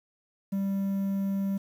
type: tone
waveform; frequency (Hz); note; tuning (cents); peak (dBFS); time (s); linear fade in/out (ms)
triangle; 196; G3; 0; -24; 0.52-1.58; 10
effects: 9-bit